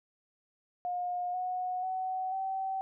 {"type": "tone with pitch steps", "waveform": "sine", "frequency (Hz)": [715, 732.1, 749.7, 767.6], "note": ["F5", "F#5", "F#5", "G5"], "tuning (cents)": [41, -19, 23, -37], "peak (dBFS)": -31, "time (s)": [0.85, 2.81], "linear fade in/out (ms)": 0, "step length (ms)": 490, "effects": []}